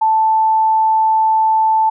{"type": "tone", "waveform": "sine", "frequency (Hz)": 880, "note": "A5", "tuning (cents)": 0, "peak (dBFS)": -10, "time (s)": [0.01, 1.9], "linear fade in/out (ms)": 10, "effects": []}